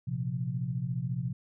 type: chord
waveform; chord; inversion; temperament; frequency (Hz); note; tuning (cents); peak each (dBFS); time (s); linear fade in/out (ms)
sine; Bb suspended second; none; equal; 116.54 / 130.81 / 174.61; Bb2 / C3 / F3; 0 / 0 / 0; -36 / -32 / -36; 0.07-1.33; 10
effects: none